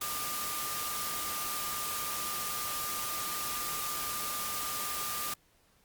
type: tone in noise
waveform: sine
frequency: 1200 Hz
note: D6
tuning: 37 cents sharp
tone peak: -39 dBFS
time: 0.01-5.34 s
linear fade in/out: 5 ms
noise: white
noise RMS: -36 dBFS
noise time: 0.01-5.34 s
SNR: -6 dB
effects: pink hiss -67 dBFS RMS until 5.84 s + Opus 48 kbps